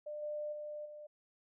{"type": "tone with level steps", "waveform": "sine", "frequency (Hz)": 598, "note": "D5", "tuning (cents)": 31, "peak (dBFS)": [-40, -37, -41, -47], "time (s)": [0.06, 1.07], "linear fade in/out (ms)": 10, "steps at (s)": [0.22, 0.52, 0.85], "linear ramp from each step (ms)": 10, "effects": []}